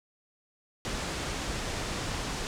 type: low-pass noise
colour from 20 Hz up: pink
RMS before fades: -34 dBFS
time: 0.85-2.47 s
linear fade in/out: 0 ms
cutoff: 8200 Hz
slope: 24 dB/octave
effects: none